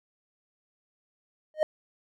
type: tone with exponential growth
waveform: triangle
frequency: 618 Hz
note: D#5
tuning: 12 cents flat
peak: -14 dBFS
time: 1.54-1.63 s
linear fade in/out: 1 ms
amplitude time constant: 18 ms
effects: none